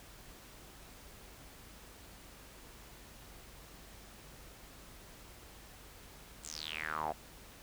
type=tone with band-pass filter sweep; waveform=sawtooth; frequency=77.78 Hz; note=D#2; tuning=in tune; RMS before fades=-40 dBFS; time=6.43-7.13 s; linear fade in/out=20 ms; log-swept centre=8200 to 660 Hz; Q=6.8; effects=added 50 Hz sine -60 dBFS peak until 7.62 s + pink hiss -55 dBFS RMS until 7.62 s